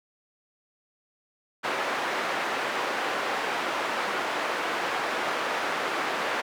white band-pass noise, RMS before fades -29 dBFS, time 1.63-6.42 s, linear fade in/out 20 ms, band 370 to 1600 Hz, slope 12 dB/octave, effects none

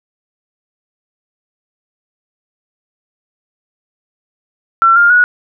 sine tone with pitch steps, 1350 / 1404.1 / 1460.3 Hz, E6 / F6 / F#6, +41 / +9 / -23 cents, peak -5 dBFS, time 4.82-5.24 s, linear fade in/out 0 ms, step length 140 ms, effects none

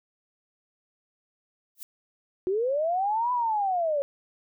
violet noise with exponential growth, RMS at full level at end -34 dBFS, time 1.75-1.83 s, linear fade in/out 0 ms, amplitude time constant 16 ms
sine linear two-way sweep, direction up then down, 356.4 to 1002 to 548 Hz, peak -23 dBFS, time 2.47-4.02 s, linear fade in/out 0 ms, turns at 3.32 s
effects none

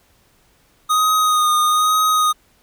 square tone with vibrato, 1242 Hz, D#6, 3 cents flat, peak -14 dBFS, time 0.89-2.33 s, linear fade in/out 20 ms, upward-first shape sine, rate 1.1 Hz, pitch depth 24 cents each way, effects pink hiss -57 dBFS RMS until 2.62 s

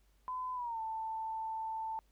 sine tone with pitch glide, 1013 to 887 Hz, B5 to A5, +44 to +14 cents, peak -36 dBFS, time 0.28-1.99 s, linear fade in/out 0 ms, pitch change -230 cents, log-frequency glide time 0.54-0.8 s, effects added 50 Hz sine -66 dBFS peak until 2.11 s + pink hiss -75 dBFS RMS until 2.11 s

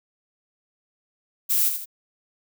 violet noise with echo, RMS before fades -21 dBFS, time 1.49-1.7 s, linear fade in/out 20 ms, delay 79 ms, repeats 2, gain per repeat -7 dB, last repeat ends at 1.858 s, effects none

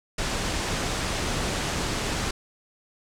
pink low-pass noise, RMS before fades -28 dBFS, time 0.18-2.31 s, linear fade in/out 5 ms, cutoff 8500 Hz, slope 24 dB/octave, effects none

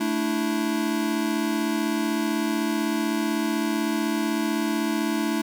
square chord, A suspended fourth, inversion none, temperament equal, 220 / 293.7 / 329.6 Hz, A3 / D4 / E4, 0 / 0 / 0 cents, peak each -28 dBFS, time 0-5.42 s, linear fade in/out 10 ms, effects none

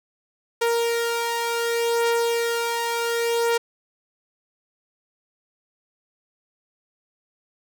sawtooth beating tone pair, 466.2 / 466.88 Hz, A#4 / A#4, 0 / +3 cents, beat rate 0.68 Hz, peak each -24 / -18 dBFS, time 0.61-3.58 s, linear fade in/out 10 ms, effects none

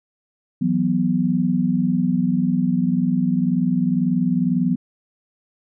sine chord, E suspended second, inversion none, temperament equal, 164.81 / 185 / 246.9 Hz, E3 / F#3 / B3, 0 / 0 / 0 cents, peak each -23 / -20 / -20 dBFS, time 0.61-4.76 s, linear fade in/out 10 ms, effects none

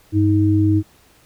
sine tone pair together, 99.3 / 315.3 Hz, G2 / D#4, +23 / +23 cents, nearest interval octave + minor sixth, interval 2000 cents, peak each -15 dBFS, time 0.12-0.83 s, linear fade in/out 50 ms, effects pink hiss -53 dBFS RMS until 1.25 s

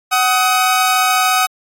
sawtooth tone pair together, 749.8 / 1261 Hz, F#5 / D#6, +23 / +23 cents, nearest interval major sixth, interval 900 cents, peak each -11 dBFS, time 0.11-1.47 s, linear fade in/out 20 ms, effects AAC 48 kbps

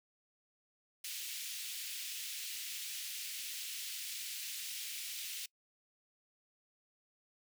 pink high-pass noise, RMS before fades -43 dBFS, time 1.04-5.46 s, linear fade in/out 5 ms, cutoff 2500 Hz, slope 24 dB/octave, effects noise-tail reverb RT60 0.1 s tail -24 dB re dry

